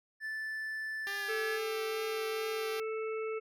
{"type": "tone with pitch glide", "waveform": "triangle", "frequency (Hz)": [1755, 1697.2], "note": ["A6", "G#6"], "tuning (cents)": [-5, 37], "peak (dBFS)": -34, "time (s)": [0.2, 1.6], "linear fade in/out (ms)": 50, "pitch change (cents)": -58, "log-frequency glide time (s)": [1.13, 1.25]}
{"type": "tone with vibrato", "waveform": "5% pulse", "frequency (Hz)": 397.1, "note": "G4", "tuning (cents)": 22, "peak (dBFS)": -28, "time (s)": [1.07, 2.8], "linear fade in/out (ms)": 0, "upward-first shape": "triangle", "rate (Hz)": 2.3, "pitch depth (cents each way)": 24}
{"type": "harmonic tone", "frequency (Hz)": 440, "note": "A4", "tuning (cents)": 0, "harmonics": [1, 3, 5, 6], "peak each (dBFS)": [-34, -44, -48, -50], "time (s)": [1.28, 3.4], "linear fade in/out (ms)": 20}
{"effects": []}